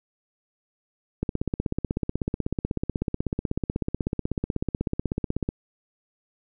click train, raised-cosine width 3 ms, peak -12 dBFS, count 70, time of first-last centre 1.23-5.489 s, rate 16.2 Hz, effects none

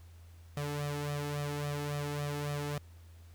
sawtooth tone with flanger, 145.8 Hz, D3, 12 cents flat, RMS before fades -36 dBFS, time 0.57-2.78 s, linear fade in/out 0 ms, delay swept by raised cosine 1.6 to 2.36 ms, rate 3.6 Hz, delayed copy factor +0.75, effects added 84 Hz sine -51 dBFS peak until 3.34 s + pink hiss -65 dBFS RMS until 3.34 s

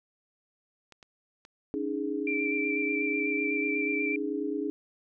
clicks, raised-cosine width 0.2 ms, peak -32 dBFS, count 3, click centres 0.923 / 1.028 / 1.451 s
sine chord, C# suspended second, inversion none, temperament equal with one note detuned, 282 / 311.1 / 415.3 Hz, C#4 / D#4 / G#4, +30 / 0 / 0 cents, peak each -33 dBFS, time 1.74-4.7 s, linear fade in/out 0 ms
sine tone with vibrato, 2349 Hz, D7, in tune, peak -29 dBFS, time 2.27-4.16 s, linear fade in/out 2 ms, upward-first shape square, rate 8.1 Hz, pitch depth 15 cents each way
effects none

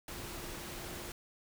sine tone in noise, 349.2 Hz, F4, in tune, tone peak -51 dBFS, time 0.08-1.12 s, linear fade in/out 2 ms, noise pink, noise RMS -44 dBFS, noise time 0.08-1.12 s, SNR -10 dB, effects none

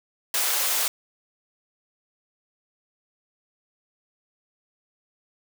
white high-pass noise, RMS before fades -24 dBFS, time 0.34-0.88 s, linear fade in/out 2 ms, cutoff 450 Hz, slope 24 dB/octave, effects none

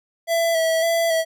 square tone with vibrato, 659.3 Hz, E5, in tune, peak -18 dBFS, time 0.27-1.25 s, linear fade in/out 50 ms, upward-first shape square, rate 1.8 Hz, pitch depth 23 cents each way, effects none

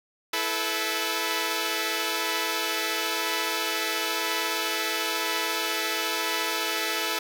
5% pulse chord, E suspended fourth, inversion none, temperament equal with one note detuned, 329.6 / 434.7 / 493.9 Hz, E4 / A4 / B4, 0 / -21 / 0 cents, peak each -19 / -17 / -21 dBFS, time 0.33-7.19 s, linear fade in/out 5 ms, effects none

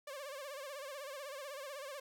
sawtooth tone with vibrato, 559 Hz, C#5, 14 cents sharp, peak -40 dBFS, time 0.07-2 s, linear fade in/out 5 ms, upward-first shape sine, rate 16 Hz, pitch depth 110 cents each way, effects none

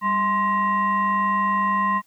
sine tone with frequency modulation, 1046.5 Hz, C6, in tune, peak -18 dBFS, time 0.01-2.02 s, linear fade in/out 50 ms, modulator 849 Hz, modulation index 0.71, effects white hiss -62 dBFS RMS until 2.06 s

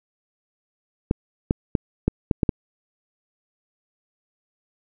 clicks, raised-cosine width 3 ms, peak -5 dBFS, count 7, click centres 1.111 / 1.509 / 1.752 / 2.08 / 2.312 / 2.432 / 2.492 s, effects none

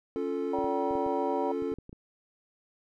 triangle chord, Db augmented, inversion none, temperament equal, 277.2 / 349.2 / 440 Hz, Db4 / F4 / A4, 0 / 0 / 0 cents, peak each -32 / -33 / -30 dBFS, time 0.16-1.74 s, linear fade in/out 0 ms
harmonic tone, 192 Hz, G3, 36 cents flat, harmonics 3 / 4 / 5, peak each -34 / -34 / -34 dBFS, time 0.53-1.52 s, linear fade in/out 5 ms
clicks, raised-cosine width 3 ms, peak -32 dBFS, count 10, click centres 0.587 / 0.643 / 0.91 / 0.954 / 1.064 / 1.623 / 1.72 / 1.786 / 1.894 / 1.929 s
effects none

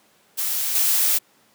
blue noise with level steps, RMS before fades -24 / -19 dBFS, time 0.37-1.19 s, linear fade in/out 20 ms, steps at 0.75 s, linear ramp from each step 2 ms, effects pink hiss -58 dBFS RMS until 1.54 s + high-pass 200 Hz 12 dB/octave

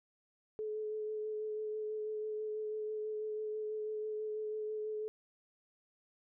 sine tone with vibrato, 429.1 Hz, A4, 43 cents flat, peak -36 dBFS, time 0.59-5.08 s, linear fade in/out 0 ms, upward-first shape sine, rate 6.1 Hz, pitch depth 14 cents each way, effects none

